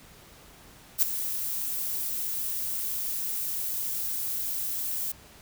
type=noise with ADSR envelope; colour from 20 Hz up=violet; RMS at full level=-19 dBFS; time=0.98-5.12 s; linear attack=44 ms; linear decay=7 ms; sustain=-12 dB; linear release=6 ms; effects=pink hiss -52 dBFS RMS until 5.41 s